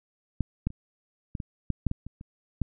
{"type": "clicks", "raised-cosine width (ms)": 5, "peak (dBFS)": [-13, -14, -30, -20, -22, -14, -12, -17, -26, -30, -14], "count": 11, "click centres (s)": [0.407, 0.67, 0.704, 1.352, 1.402, 1.703, 1.867, 1.914, 2.066, 2.211, 2.617], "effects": []}